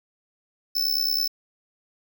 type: tone with amplitude modulation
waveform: square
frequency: 5274 Hz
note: E8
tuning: in tune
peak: -18 dBFS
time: 0.75-1.28 s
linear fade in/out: 10 ms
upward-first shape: sine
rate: 69.4 Hz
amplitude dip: 90%
effects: 8-bit